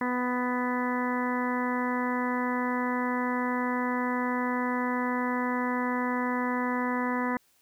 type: harmonic tone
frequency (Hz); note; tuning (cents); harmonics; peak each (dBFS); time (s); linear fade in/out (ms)
248.4; B3; +10; 1 / 2 / 3 / 4 / 5 / 6 / 7 / 8; -29 / -35 / -39 / -32 / -39 / -42 / -37 / -38; 0.01-7.37; 2
effects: white hiss -66 dBFS RMS until 7.61 s